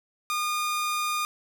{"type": "tone", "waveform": "sawtooth", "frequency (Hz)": 1218, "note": "D#6", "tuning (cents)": -37, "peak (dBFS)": -22, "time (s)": [0.3, 1.25], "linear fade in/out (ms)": 0, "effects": []}